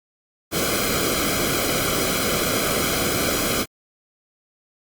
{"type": "noise with comb filter", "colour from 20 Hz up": "pink", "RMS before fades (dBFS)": -22, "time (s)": [0.51, 3.66], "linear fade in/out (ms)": 50, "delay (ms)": 1.1, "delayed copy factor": -0.8, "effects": ["Opus 48 kbps"]}